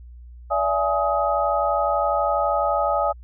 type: tone cluster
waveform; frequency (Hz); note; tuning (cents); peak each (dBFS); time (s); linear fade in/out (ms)
sine; 577 / 669 / 836 / 1259; D5 / E5 / G#5 / D#6; -31 / +25 / +11 / +20; -24; 0.5-3.13; 20
effects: added 60 Hz sine -39 dBFS peak until 3.23 s